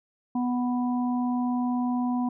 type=harmonic tone; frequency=246.9 Hz; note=B3; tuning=in tune; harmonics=1 / 3 / 4; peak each=-24 / -34 / -36 dBFS; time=0.35-2.29 s; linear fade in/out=5 ms; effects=none